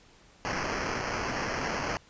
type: noise with sample-and-hold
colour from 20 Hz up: white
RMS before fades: -32 dBFS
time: 0.45-1.97 s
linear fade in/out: 0 ms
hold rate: 3675 Hz
effects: pink hiss -58 dBFS RMS until 2.09 s + resampled to 16000 Hz